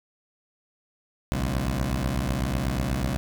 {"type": "beating tone pair", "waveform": "15% pulse", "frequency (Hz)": [60.9, 69], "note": ["B1", "C#2"], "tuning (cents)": [-24, -7], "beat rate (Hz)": 8.1, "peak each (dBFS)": -21, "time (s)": [1.32, 3.17], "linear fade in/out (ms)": 0, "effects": []}